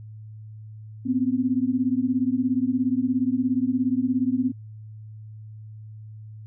sine beating tone pair, 247.1 / 264.1 Hz, B3 / C4, +1 / +16 cents, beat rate 17 Hz, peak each -23 dBFS, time 1.05-4.52 s, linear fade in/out 20 ms, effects added 108 Hz sine -38 dBFS peak until 6.46 s

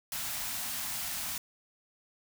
white band-stop noise, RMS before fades -36 dBFS, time 0.12-1.38 s, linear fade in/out 2 ms, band 290 to 620 Hz, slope 48 dB/octave, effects none

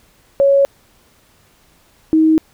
sine tone pair in turn, 555 / 316.5 Hz, C#5 / D#4, +2 / +30 cents, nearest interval minor seventh, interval 972 cents, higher first, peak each -8 dBFS, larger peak neither, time 0.4-0.65 / 2.13-2.38 s, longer neither, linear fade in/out 0 ms, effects pink hiss -53 dBFS RMS until 2.53 s

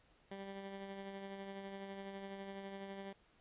15% pulse tone with tremolo, 196 Hz, G3, in tune, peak -38 dBFS, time 0.31-3.13 s, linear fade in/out 5 ms, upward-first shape sine, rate 12 Hz, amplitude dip 35%, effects pink hiss -70 dBFS RMS until 3.4 s + resampled to 8000 Hz

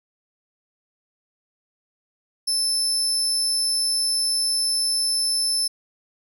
30% pulse tone, 5274 Hz, E8, in tune, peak -16 dBFS, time 2.47-5.68 s, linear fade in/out 10 ms, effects none

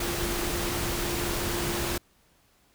sine tone in noise, 347.4 Hz, F4, 9 cents flat, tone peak -34 dBFS, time 0-1.98 s, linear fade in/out 5 ms, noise pink, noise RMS -30 dBFS, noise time 0-1.98 s, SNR -7 dB, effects pink hiss -64 dBFS RMS until 2.74 s

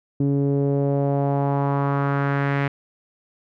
sawtooth tone with low-pass filter sweep, 140.3 Hz, C#3, 21 cents sharp, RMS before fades -21 dBFS, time 0.2-2.68 s, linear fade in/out 5 ms, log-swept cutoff 320 to 2100 Hz, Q 2.4, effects none

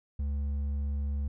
sine tone with hard clipping, 71.2 Hz, C#2, 47 cents sharp, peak -30 dBFS, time 0.19-1.28 s, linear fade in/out 5 ms, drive 4 dB, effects none

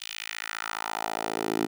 10% pulse tone with high-pass filter sweep, 54.7 Hz, A1, 9 cents flat, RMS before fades -32 dBFS, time 0-1.67 s, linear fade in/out 20 ms, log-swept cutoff 3300 to 300 Hz, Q 2, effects none

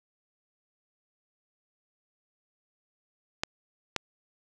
clicks, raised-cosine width 0.2 ms, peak -10 dBFS, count 2, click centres 3.435 / 3.963 s, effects none

